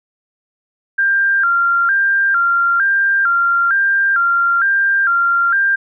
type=tone with vibrato; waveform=sine; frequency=1484 Hz; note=F#6; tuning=5 cents sharp; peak=-11 dBFS; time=0.98-5.76 s; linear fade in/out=10 ms; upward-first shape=square; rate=1.1 Hz; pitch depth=120 cents each way; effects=none